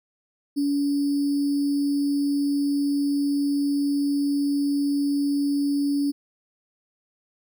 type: tone with sample-and-hold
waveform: sine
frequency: 284.5 Hz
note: C#4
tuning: 45 cents sharp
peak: -20 dBFS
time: 0.56-6.12 s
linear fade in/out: 20 ms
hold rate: 4900 Hz
effects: none